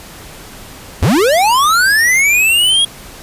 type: linear sweep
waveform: square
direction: up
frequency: 59 to 3322 Hz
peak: -9 dBFS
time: 1.02-2.85 s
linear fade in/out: 5 ms
effects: pink hiss -34 dBFS RMS until 3.22 s + resampled to 32000 Hz